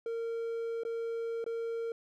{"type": "tone with dropouts", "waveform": "triangle", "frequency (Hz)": 460, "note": "A#4", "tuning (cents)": -23, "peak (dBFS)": -31, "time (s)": [0.06, 1.92], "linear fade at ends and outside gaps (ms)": 2, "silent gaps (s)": [[0.835, 0.85], [1.442, 1.463]], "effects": []}